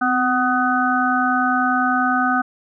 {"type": "harmonic tone with a mistuned harmonic", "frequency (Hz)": 250, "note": "B3", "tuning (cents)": 21, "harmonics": [1, 3, 5, 6], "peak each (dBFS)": [-21, -21, -21, -21], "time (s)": [0.01, 2.42], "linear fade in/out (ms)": 10, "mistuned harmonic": 1, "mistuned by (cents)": 39, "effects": []}